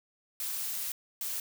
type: noise bursts at uneven times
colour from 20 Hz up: blue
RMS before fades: -35 dBFS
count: 2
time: 0.4-0.92 / 1.21-1.4 s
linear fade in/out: 2 ms
effects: none